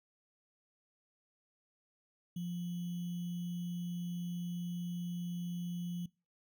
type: tone with sample-and-hold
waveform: sine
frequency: 174.61 Hz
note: F3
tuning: in tune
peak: -36 dBFS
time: 2.36-6.06 s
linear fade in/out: 5 ms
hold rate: 3150 Hz
effects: noise-tail reverb RT60 0.3 s tail -24 dB re dry